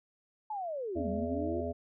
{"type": "linear two-way sweep", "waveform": "sine", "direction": "down then up", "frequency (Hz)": [880, 187.2, 361.4], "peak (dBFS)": -34, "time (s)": [0.5, 1.61], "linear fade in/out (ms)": 5, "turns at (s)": 1.09}
{"type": "harmonic tone", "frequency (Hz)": 83.7, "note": "E2", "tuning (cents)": 27, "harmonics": [1, 3, 5, 7, 8], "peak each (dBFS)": [-39, -39, -39, -39, -39], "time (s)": [0.95, 1.73], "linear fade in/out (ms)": 20}
{"effects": []}